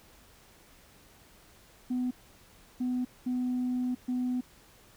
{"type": "tone bursts at uneven times", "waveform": "sine", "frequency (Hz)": 250, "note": "B3", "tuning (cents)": 21, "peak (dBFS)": -26, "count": 4, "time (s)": [[1.9, 2.11], [2.8, 3.05], [3.26, 3.95], [4.08, 4.41]], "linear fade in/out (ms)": 10, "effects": ["tanh soft clip ceiling -25 dBFS", "pink hiss -58 dBFS RMS until 4.96 s"]}